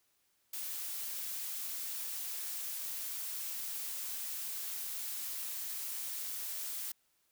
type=noise; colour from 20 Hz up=blue; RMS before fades=-40 dBFS; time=0.53-6.92 s; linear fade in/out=5 ms; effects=white hiss -75 dBFS RMS until 7.31 s